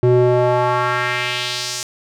square tone with band-pass filter sweep, 123.47 Hz, B2, in tune, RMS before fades -17 dBFS, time 0.03-1.83 s, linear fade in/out 0 ms, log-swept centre 300 to 6800 Hz, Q 1.8, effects none

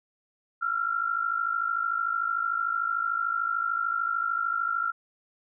sine tone pair together, 1343.5 / 1396.9 Hz, E6 / F6, +33 / 0 cents, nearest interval minor second, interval 67 cents, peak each -28 dBFS, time 0.61-4.92 s, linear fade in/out 20 ms, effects none

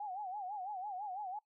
sine tone with vibrato, 784 Hz, G5, in tune, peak -39 dBFS, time 0-1.39 s, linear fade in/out 5 ms, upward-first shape sine, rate 6 Hz, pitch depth 140 cents each way, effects noise-tail reverb RT60 0.1 s tail -19 dB re dry

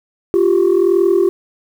sine tone pair together, 349.2 / 390.7 Hz, F4 / G4, 0 / -6 cents, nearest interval major second, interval 194 cents, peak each -11 dBFS, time 0.34-1.29 s, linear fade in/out 0 ms, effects tanh soft clip ceiling -6 dBFS + 7-bit

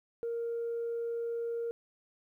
sine tone, 466.2 Hz, A#4, in tune, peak -31 dBFS, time 0.23-1.71 s, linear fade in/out 0 ms, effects tanh soft clip ceiling -29 dBFS + 12-bit

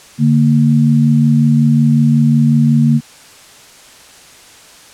sine tone pair together, 145.52 / 231 Hz, D3 / A#3, -16 / -16 cents, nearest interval minor sixth, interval 800 cents, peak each -10 dBFS, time 0.18-3.01 s, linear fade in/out 50 ms, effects white hiss -40 dBFS RMS until 4.93 s + low-pass 9000 Hz 12 dB/octave

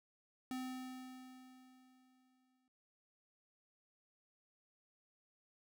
square tone with exponential decay, 256.7 Hz, C4, 33 cents flat, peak -40 dBFS, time 0.51-2.68 s, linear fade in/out 1 ms, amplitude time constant 470 ms, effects none

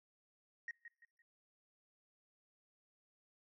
sine tone with echo, 1874 Hz, A#6, 9 cents sharp, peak -40 dBFS, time 0.68-0.71 s, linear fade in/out 2 ms, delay 170 ms, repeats 3, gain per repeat -10 dB, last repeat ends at 1.22 s, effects noise-tail reverb RT60 0.6 s tail -26 dB re dry + tanh soft clip ceiling -37 dBFS

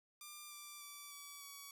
5% pulse tone with pitch steps, 1192 / 1176.3 / 1160.7 / 1145.4 / 1130.3 Hz, D6 / D6 / D6 / D6 / C#6, +25 / +2 / -21 / -44 / +33 cents, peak -39 dBFS, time 0.21-1.71 s, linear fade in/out 2 ms, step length 300 ms, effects none

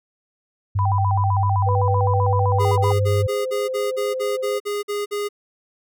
sine tone, 99.3 Hz, G2, 23 cents sharp, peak -17 dBFS, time 0.75-3.27 s, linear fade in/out 10 ms
sine tone with vibrato, 880 Hz, A5, in tune, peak -21 dBFS, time 0.79-2.92 s, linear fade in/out 0 ms, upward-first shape square, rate 7.8 Hz, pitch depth 210 cents each way
sine tone with pitch glide, 493.9 to 517.3 Hz, B4 to C5, 0 to -20 cents, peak -23 dBFS, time 1.66-4.59 s, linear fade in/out 20 ms, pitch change +80 cents, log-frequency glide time 2.78-3.03 s
square tone bursts, 411.4 Hz, G#4, 16 cents flat, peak -23 dBFS, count 12, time 2.59-5.289 s, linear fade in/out 20 ms, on 180 ms, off 49 ms
effects none

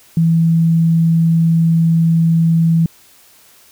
sine tone, 164.81 Hz, E3, in tune, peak -9 dBFS, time 0.17-2.86 s, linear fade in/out 2 ms, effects white hiss -47 dBFS RMS until 3.71 s

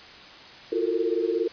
sine tone cluster, 338.5 / 363 / 444.1 / 461.3 Hz, E4 / F#4 / A4 / A#4, +46 / -33 / +16 / -18 cents, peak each -28 dBFS, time 0.72-1.48 s, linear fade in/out 5 ms, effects white hiss -45 dBFS RMS until 1.52 s + resampled to 11025 Hz

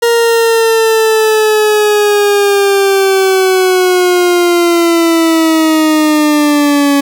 40% pulse linear sweep, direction down, 469.8 to 280.6 Hz, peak -6 dBFS, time 0.02-7.01 s, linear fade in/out 10 ms, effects none

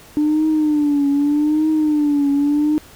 sine tone with vibrato, 297 Hz, D4, 20 cents sharp, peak -12 dBFS, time 0.17-2.78 s, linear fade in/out 0 ms, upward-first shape triangle, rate 0.82 Hz, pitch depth 100 cents each way, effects tanh soft clip ceiling -10 dBFS + pink hiss -44 dBFS RMS until 2.95 s

